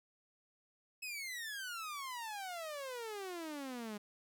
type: exponential sweep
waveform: sawtooth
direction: down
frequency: 2600 to 202.9 Hz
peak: -38 dBFS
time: 1.02-3.98 s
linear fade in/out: 10 ms
effects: none